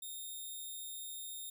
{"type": "tone", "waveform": "5% pulse", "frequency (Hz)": 3674, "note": "A#7", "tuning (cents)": -26, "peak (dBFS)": -35, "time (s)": [0.02, 1.5], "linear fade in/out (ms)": 5, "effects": []}